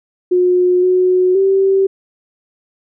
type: tone with pitch steps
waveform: sine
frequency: 360.8 / 366.7 / 387.3 Hz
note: F#4 / F#4 / G4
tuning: -44 / -15 / -21 cents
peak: -9 dBFS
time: 0.31-1.87 s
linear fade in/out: 10 ms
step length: 520 ms
effects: none